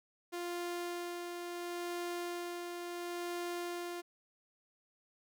sawtooth tone with tremolo, 349.2 Hz, F4, in tune, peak -33 dBFS, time 0.32-4.02 s, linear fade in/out 20 ms, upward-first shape sine, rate 0.72 Hz, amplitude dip 35%, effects none

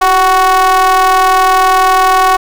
square ring-modulated tone, 183 Hz, F#3, 19 cents flat, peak -4 dBFS, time 0.01-2.37 s, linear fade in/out 10 ms, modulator 935 Hz, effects none

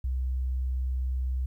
sine tone, 64 Hz, C2, 38 cents flat, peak -26 dBFS, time 0.04-1.46 s, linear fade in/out 5 ms, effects 11-bit

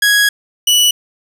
sawtooth tone pair in turn, 1661.2 / 2952 Hz, G#6 / F#7, 0 / -5 cents, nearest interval minor seventh, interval 995 cents, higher second, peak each -5 dBFS, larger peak neither, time 0.02-0.29 / 0.67-0.91 s, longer first, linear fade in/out 5 ms, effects resampled to 32000 Hz + 7-bit

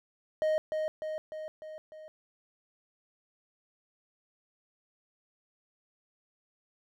triangle tone with echo, 622.3 Hz, D#5, in tune, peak -23 dBFS, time 0.42-0.58 s, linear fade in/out 0 ms, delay 300 ms, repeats 5, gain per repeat -4 dB, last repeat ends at 2.08 s, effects none

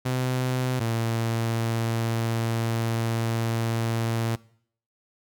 sawtooth tone pair in turn, 127.5 / 114.54 Hz, C3 / A#2, -44 / -30 cents, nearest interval major second, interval 186 cents, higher first, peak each -20 dBFS, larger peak neither, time 0.05-0.8 / 0.8-4.36 s, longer second, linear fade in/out 10 ms, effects noise-tail reverb RT60 0.6 s tail -21 dB re dry

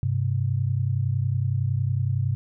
sine tone pair together, 99.96 / 130.81 Hz, G2 / C3, +34 / 0 cents, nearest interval perfect fourth, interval 466 cents, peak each -24 dBFS, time 0.03-2.35 s, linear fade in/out 0 ms, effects none

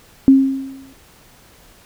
sine tone with exponential decay, 268.8 Hz, C4, 47 cents sharp, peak -3 dBFS, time 0.28-0.93 s, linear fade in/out 0 ms, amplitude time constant 140 ms, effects pink hiss -48 dBFS RMS until 1.85 s

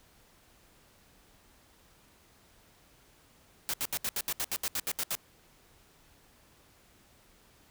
white noise bursts, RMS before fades -32 dBFS, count 13, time 3.69-5.152 s, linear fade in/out 0 ms, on 46 ms, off 72 ms, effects pink hiss -62 dBFS RMS until 7.7 s

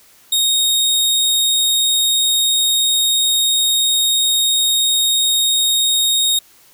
sawtooth tone, 3729 Hz, A#7, in tune, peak -10 dBFS, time 0.32-6.39 s, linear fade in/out 5 ms, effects white hiss -49 dBFS RMS until 6.73 s

